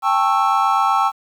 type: chord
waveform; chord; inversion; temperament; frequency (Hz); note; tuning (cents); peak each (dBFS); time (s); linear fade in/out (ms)
triangle; A dominant seventh; third; just; 792 / 880 / 1100 / 1320; G5 / A5 / C#6 / E6; +18 / 0 / -14 / +2; -17 / -19 / -18 / -17; 0.02-1.12; 50
effects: 8-bit